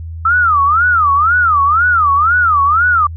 sine tone with vibrato, 1281 Hz, E6, 50 cents flat, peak -8 dBFS, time 0.25-3.07 s, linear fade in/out 5 ms, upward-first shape sine, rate 2 Hz, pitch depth 250 cents each way, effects added 82 Hz sine -23 dBFS peak until 3.16 s

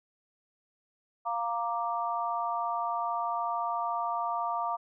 sine chord, Bb major, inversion second, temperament equal, 698.5 / 932.3 / 1174.7 Hz, F5 / Bb5 / D6, 0 / 0 / 0 cents, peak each -33 dBFS, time 1.25-4.77 s, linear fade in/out 20 ms, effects none

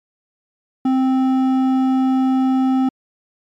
triangle tone with hard clipping, 261.6 Hz, C4, in tune, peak -15 dBFS, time 0.85-2.89 s, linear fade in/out 5 ms, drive 12 dB, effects MP3 64 kbps

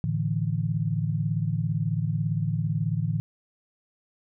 sine chord, A suspended fourth, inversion none, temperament equal, 110 / 146.83 / 164.81 Hz, A2 / D3 / E3, 0 / 0 / 0 cents, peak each -28 dBFS, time 0.04-3.2 s, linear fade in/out 0 ms, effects none

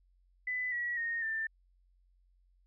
sine tone with pitch steps, 2000 / 1925.2 / 1853.2 / 1783.9 Hz, B6 / B6 / A#6 / A6, +21 / -45 / -11 / +23 cents, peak -32 dBFS, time 0.47-1.47 s, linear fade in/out 5 ms, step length 250 ms, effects added 45 Hz sine -65 dBFS peak until 2.66 s

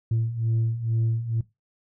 sine beating tone pair, 112.2 / 114.4 Hz, A2 / A#2, +34 / -32 cents, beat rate 2.2 Hz, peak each -26 / -22 dBFS, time 0.11-1.41 s, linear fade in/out 5 ms, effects noise-tail reverb RT60 0.2 s tail -19 dB re dry + tanh soft clip ceiling -18 dBFS

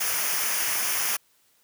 white noise with comb filter, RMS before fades -26 dBFS, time 0-1.17 s, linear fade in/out 10 ms, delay 0.25 ms, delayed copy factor -0.65, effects white hiss -64 dBFS RMS until 1.63 s + high-pass 80 Hz 12 dB/octave

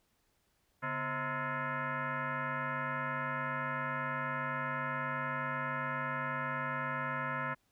sine tone with frequency modulation, 141.6 Hz, C#3, 37 cents sharp, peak -33 dBFS, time 0.82-7.55 s, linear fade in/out 20 ms, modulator 391 Hz, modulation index 4.5, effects pink hiss -75 dBFS RMS until 7.71 s

